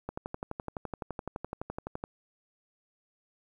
click train, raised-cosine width 1 ms, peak -21 dBFS, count 24, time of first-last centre 0.09-2.039 s, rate 11.8 Hz, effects 10-bit

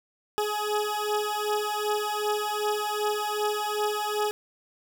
20% pulse beating tone pair, 419 / 421.6 Hz, G#4 / G#4, +15 / +26 cents, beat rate 2.6 Hz, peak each -24 dBFS, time 0.38-4.31 s, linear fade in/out 0 ms, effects 9-bit

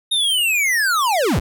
square linear sweep, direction down, 3729 to 30.87 Hz, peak -16 dBFS, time 0.11-1.4 s, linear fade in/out 10 ms, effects none

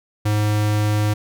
square tone, 105.4 Hz, G#2, 26 cents sharp, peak -17 dBFS, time 0.25-1.14 s, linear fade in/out 10 ms, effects none

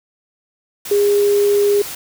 sine tone in noise, 407.9 Hz, G#4, 31 cents flat, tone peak -11 dBFS, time 0.91-1.82 s, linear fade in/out 5 ms, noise white, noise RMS -29 dBFS, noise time 0.85-1.95 s, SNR +15 dB, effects none

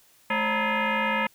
sine tone with frequency modulation, 592 Hz, D5, 14 cents sharp, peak -22 dBFS, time 0.3-1.27 s, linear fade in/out 5 ms, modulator 376 Hz, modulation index 5.2, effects white hiss -59 dBFS RMS until 1.34 s

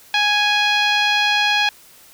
10% pulse tone with low-pass filter, 830.6 Hz, G#5, in tune, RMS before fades -17 dBFS, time 0.14-1.69 s, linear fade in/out 2 ms, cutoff 3500 Hz, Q 1.3, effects white hiss -47 dBFS RMS until 2.13 s

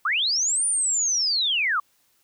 sine linear two-way sweep, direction up then down, 1100 to 9420 to 1100 Hz, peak -20 dBFS, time 0.05-1.8 s, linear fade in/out 5 ms, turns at 0.66 s, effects white hiss -65 dBFS RMS until 2.23 s

